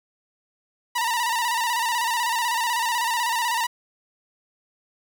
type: tone with vibrato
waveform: sawtooth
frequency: 941 Hz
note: A#5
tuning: 16 cents sharp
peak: -18 dBFS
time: 0.95-3.67 s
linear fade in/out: 10 ms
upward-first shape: square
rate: 16 Hz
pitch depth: 60 cents each way
effects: 8-bit